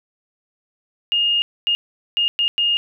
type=tone bursts at uneven times; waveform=sine; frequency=2840 Hz; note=F7; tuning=28 cents sharp; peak=-15 dBFS; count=5; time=1.12-1.42 / 1.67-1.75 / 2.17-2.28 / 2.39-2.48 / 2.58-2.77 s; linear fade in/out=0 ms; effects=none